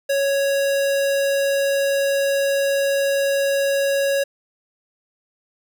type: tone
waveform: square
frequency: 554.4 Hz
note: C#5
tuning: in tune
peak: -18 dBFS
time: 0.09-4.24 s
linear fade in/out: 10 ms
effects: none